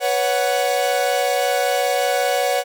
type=chord; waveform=45% pulse; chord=B suspended second; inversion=none; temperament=equal with one note detuned; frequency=493.9 / 559.2 / 740 Hz; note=B4 / C#5 / F#5; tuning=0 / +15 / 0 cents; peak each=-23 / -21 / -21 dBFS; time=0-2.64 s; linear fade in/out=50 ms; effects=none